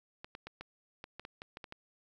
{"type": "clicks", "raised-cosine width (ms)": 0.3, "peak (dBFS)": -28, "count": 11, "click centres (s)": [0.245, 0.351, 0.47, 0.61, 1.041, 1.196, 1.251, 1.419, 1.571, 1.642, 1.724], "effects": ["11-bit"]}